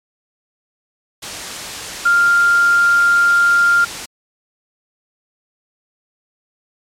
sine tone in noise, 1396.9 Hz, F6, in tune, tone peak -9 dBFS, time 2.05-3.85 s, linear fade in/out 10 ms, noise white, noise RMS -26 dBFS, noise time 1.22-4.06 s, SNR +14 dB, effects low-pass 8000 Hz 12 dB/octave + MP3 96 kbps

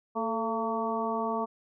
harmonic tone with a mistuned harmonic, 226.8 Hz, A#3, 47 cents flat, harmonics 1 / 2 / 3 / 4 / 5, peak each -34 / -34 / -34 / -34 / -34 dBFS, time 0.15-1.46 s, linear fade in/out 20 ms, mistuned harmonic 2, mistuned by -51 cents, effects none

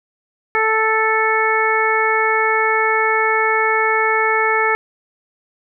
harmonic tone, 440 Hz, A4, in tune, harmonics 1 / 2 / 3 / 4 / 5, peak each -20 / -20 / -20 / -20 / -20 dBFS, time 0.55-4.75 s, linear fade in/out 0 ms, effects none

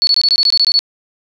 sine tone bursts, 4422 Hz, C#8, 5 cents flat, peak -8 dBFS, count 11, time 0.02-0.791 s, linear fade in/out 0 ms, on 51 ms, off 21 ms, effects none

